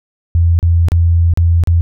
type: tone with dropouts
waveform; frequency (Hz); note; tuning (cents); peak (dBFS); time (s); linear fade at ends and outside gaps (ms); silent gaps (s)
sine; 84.6; E2; +45; -7; 0.35-1.81; 0; 0.59-0.628 / 0.885-0.919 / 1.337-1.374 / 1.637-1.673
effects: none